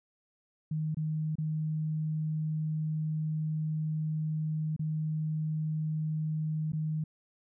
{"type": "tone with dropouts", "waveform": "sine", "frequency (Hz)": 155.56, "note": "D#3", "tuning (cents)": 0, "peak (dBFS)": -29, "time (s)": [0.71, 7.04], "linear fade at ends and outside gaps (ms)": 5, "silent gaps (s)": [[0.946, 0.969], [1.355, 1.383], [4.764, 4.793], [6.721, 6.732]], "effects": []}